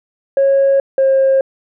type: tone pair in turn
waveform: sine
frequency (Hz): 548 / 536.4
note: C#5 / C5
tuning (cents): -20 / +43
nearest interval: unison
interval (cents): 37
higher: first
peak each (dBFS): -7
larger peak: neither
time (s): 0.37-0.8 / 0.98-1.41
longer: neither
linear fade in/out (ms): 2
effects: tanh soft clip ceiling -6 dBFS